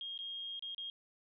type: tone with dropouts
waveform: sine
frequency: 3242 Hz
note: G#7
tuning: 42 cents flat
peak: -40 dBFS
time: 0.01-0.9 s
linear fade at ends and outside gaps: 1 ms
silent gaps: 0.177-0.189 / 0.594-0.624 / 0.747-0.78 s
effects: none